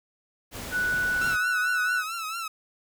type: noise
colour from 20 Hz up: pink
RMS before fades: -37 dBFS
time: 0.51-1.38 s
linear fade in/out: 50 ms
type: tone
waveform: sine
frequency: 1480 Hz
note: F#6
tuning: in tune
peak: -23 dBFS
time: 0.71-2.04 s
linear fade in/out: 50 ms
type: tone with vibrato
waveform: sawtooth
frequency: 1318.5 Hz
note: E6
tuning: in tune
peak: -27 dBFS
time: 1.21-2.48 s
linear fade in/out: 5 ms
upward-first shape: triangle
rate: 4.5 Hz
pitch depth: 94 cents each way
effects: none